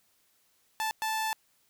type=tone bursts at uneven times; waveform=sawtooth; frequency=878 Hz; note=A5; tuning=4 cents flat; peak=-25 dBFS; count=2; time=0.8-0.91 / 1.02-1.33 s; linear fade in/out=0 ms; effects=white hiss -69 dBFS RMS until 1.69 s